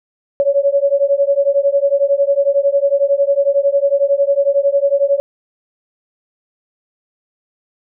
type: beating tone pair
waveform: sine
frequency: 555 / 566 Hz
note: C#5 / C#5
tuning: +2 / +36 cents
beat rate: 11 Hz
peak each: -14 dBFS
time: 0.4-5.2 s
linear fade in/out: 0 ms
effects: none